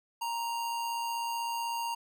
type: tone with amplitude modulation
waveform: square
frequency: 932.3 Hz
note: A#5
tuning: in tune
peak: -31 dBFS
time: 0.21-1.95 s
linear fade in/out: 10 ms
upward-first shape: sine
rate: 116 Hz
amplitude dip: 30%
effects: none